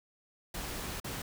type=noise with dropouts; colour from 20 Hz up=pink; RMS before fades=-39 dBFS; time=0.54-1.22 s; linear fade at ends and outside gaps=5 ms; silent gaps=1.001-1.043 s; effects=none